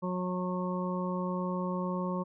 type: harmonic tone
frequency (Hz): 181.8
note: F#3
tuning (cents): -30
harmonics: 1 / 2 / 3 / 5 / 6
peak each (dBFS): -32 / -39 / -38 / -41 / -39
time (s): 0.02-2.24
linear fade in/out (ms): 20
effects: none